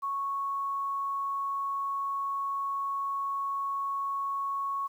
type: tone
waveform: sine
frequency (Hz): 1106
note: C#6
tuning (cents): -4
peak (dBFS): -29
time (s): 0.02-4.88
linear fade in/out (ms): 20
effects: 10-bit